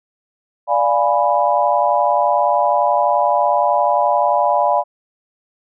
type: chord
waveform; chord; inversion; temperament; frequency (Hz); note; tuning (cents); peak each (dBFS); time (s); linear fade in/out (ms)
sine; D diminished seventh; none; equal; 587.3 / 698.5 / 830.6 / 987.8; D5 / F5 / Ab5 / Cb6; 0 / 0 / 0 / 0; -18; 0.67-4.84; 50
effects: none